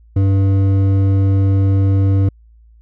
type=tone with hard clipping; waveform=sine; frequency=97.4 Hz; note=G2; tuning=11 cents flat; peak=-12 dBFS; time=0.16-2.29 s; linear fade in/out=5 ms; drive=9 dB; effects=added 56 Hz sine -43 dBFS peak until 2.81 s